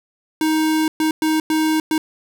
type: tone bursts at uneven times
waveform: square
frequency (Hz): 313.7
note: D#4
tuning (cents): +14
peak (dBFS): -16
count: 5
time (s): 0.41-0.88 / 1-1.11 / 1.22-1.4 / 1.5-1.8 / 1.91-1.98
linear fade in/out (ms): 2
effects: none